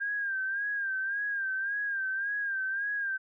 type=tone with vibrato; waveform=sine; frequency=1600 Hz; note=G6; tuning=35 cents sharp; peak=-29 dBFS; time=0-3.18 s; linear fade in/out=20 ms; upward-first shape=sine; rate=1.8 Hz; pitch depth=69 cents each way; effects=none